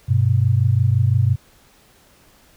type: tone pair together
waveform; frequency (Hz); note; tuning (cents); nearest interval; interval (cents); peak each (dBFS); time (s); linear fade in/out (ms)
sine; 99.03 / 124.9; G2 / B2; +18 / +20; major third; 402; -16; 0.08-1.36; 20
effects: pink hiss -53 dBFS RMS until 2.56 s